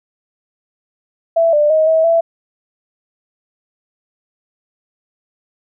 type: tone with pitch steps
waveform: sine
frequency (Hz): 664 / 594 / 629 / 643 / 666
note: E5 / D5 / D#5 / E5 / E5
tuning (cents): +12 / +20 / +19 / -43 / +18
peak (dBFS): -9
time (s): 1.36-2.21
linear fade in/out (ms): 10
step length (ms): 170
effects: none